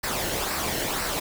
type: noise with flanger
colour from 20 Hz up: pink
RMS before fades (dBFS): -28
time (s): 0.03-1.2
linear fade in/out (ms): 10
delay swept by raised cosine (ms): 0.3 to 0.85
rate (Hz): 2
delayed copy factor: -0.55
effects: none